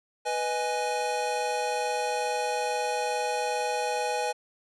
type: chord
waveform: square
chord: G# minor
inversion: first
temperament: equal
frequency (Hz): 493.9 / 622.3 / 830.6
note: B4 / D#5 / G#5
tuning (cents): 0 / 0 / 0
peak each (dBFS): -32 / -35 / -30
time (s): 0.25-4.33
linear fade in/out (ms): 20
effects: resampled to 24000 Hz